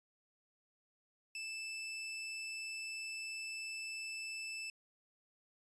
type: tone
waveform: sawtooth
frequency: 2637 Hz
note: E7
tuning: in tune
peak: -38 dBFS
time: 1.35-4.7 s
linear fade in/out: 2 ms
effects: resampled to 22050 Hz